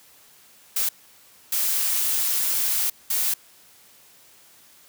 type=noise bursts at uneven times; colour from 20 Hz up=blue; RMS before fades=-23 dBFS; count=3; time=0.76-0.89 / 1.52-2.9 / 3.1-3.34 s; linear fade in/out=5 ms; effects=white hiss -53 dBFS RMS until 4.88 s + high-pass 60 Hz 12 dB/octave